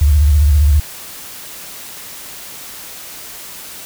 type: tone with vibrato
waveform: sine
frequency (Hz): 73.42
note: D2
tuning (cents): 0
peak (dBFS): -7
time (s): 0.01-0.8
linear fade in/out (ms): 5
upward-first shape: triangle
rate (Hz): 15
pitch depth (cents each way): 160
effects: white hiss -32 dBFS RMS until 3.85 s